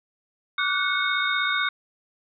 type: tone cluster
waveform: sine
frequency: 1155 / 1452 / 1508 / 2199 / 3688 Hz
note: D6 / F#6 / F#6 / C#7 / A#7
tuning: -29 / -33 / +32 / -14 / -19 cents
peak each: -28 dBFS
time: 0.58-1.69 s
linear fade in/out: 5 ms
effects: none